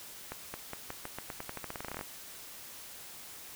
accelerating click train, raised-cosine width 0.5 ms, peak -23 dBFS, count 21, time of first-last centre 0.32-2.011 s, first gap 220 ms, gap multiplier 0.88, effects white hiss -48 dBFS RMS until 3.55 s

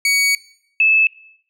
sawtooth / sine tone pair in turn, 2250 / 2614 Hz, C#7 / E7, +25 / -15 cents, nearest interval minor third, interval 260 cents, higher second, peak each -10 dBFS, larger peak neither, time 0.05-0.35 / 0.8-1.07 s, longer first, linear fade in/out 2 ms, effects noise-tail reverb RT60 0.7 s tail -21 dB re dry + low-pass 12000 Hz 12 dB/octave

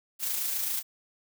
blue noise with amplitude modulation, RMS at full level -29 dBFS, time 0.19-0.83 s, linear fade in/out 50 ms, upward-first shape sine, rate 27.4 Hz, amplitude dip 35%, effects none

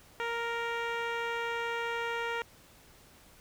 10% pulse tone with low-pass filter, 466.2 Hz, A#4, in tune, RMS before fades -34 dBFS, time 0.2-2.42 s, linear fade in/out 0 ms, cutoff 2900 Hz, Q 0.67, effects pink hiss -58 dBFS RMS until 3.4 s

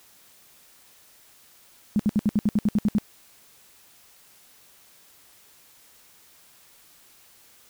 sine tone bursts, 210 Hz, G#3, 19 cents sharp, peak -17 dBFS, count 11, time 1.96-2.984 s, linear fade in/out 0 ms, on 34 ms, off 65 ms, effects white hiss -55 dBFS RMS until 7.69 s

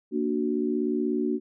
sine chord, Bb augmented, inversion none, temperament equal, 233.1 / 293.7 / 370 Hz, Bb3 / D4 / F#4, 0 / 0 / 0 cents, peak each -28 dBFS, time 0.11-1.4 s, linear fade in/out 50 ms, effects none

